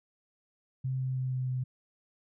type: tone with pitch steps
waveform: sine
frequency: 130.81 / 130.06 / 129.31 / 128.56 / 127.82 Hz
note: C3 / C3 / C3 / C3 / C3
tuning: 0 / -10 / -20 / -30 / -40 cents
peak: -29 dBFS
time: 0.84-1.64 s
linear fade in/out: 10 ms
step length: 160 ms
effects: none